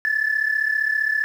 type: tone pair together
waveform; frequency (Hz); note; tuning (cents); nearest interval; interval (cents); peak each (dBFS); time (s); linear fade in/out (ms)
sine; 1724.8 / 1760; A6 / A6; -35 / 0; unison; 35; -20 / -21; 0.05-1.24; 0
effects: tanh soft clip ceiling -13 dBFS + 8-bit